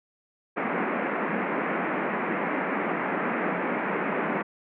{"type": "band-pass noise", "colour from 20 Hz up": "pink", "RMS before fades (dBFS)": -28, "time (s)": [0.56, 4.43], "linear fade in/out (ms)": 20, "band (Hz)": [180, 2300], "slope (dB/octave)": 48, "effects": []}